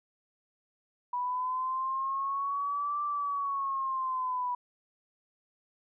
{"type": "linear two-way sweep", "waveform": "sine", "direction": "up then down", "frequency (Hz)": [979, 1174.7, 979], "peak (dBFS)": -29, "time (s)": [1.13, 4.55], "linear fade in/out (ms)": 5, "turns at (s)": 3.03, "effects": []}